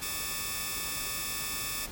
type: tone cluster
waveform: 5% pulse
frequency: 1122 / 1227 / 1765 / 2630 Hz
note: C#6 / D#6 / A6 / E7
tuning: +21 / -25 / +5 / -5 cents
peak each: -28 dBFS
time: 0.01-1.87 s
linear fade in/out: 20 ms
effects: pink hiss -44 dBFS RMS until 1.91 s